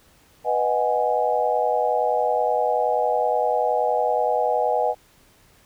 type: chord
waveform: sine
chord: G# minor seventh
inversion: first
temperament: equal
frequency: 493.9 / 622.3 / 740 / 830.6 Hz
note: B4 / D#5 / F#5 / G#5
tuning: 0 / 0 / 0 / 0 cents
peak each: -24 dBFS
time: 0.44-4.95 s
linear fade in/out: 50 ms
effects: pink hiss -56 dBFS RMS until 5.65 s